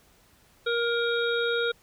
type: harmonic tone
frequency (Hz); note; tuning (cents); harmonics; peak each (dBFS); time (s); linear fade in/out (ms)
470.3; A#4; +15; 1 / 3 / 5 / 7 / 8; -26 / -28 / -41 / -38 / -33; 0.66-1.72; 10
effects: pink hiss -60 dBFS RMS until 1.82 s